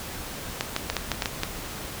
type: clicks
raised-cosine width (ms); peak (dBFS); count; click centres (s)
0.2; -7; 8; 0.609 / 0.764 / 0.9 / 0.967 / 1.117 / 1.222 / 1.258 / 1.434
effects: pink hiss -36 dBFS RMS until 2 s